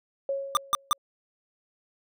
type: tone with exponential decay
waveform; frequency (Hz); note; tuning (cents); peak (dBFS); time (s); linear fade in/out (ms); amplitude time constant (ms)
sine; 550; C#5; -14; -24; 0.29-0.98; 2; 150
type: tone bursts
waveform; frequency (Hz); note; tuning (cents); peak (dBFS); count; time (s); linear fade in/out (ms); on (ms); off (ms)
square; 1194; D6; +28; -20; 3; 0.55-0.93; 0; 20; 160
effects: none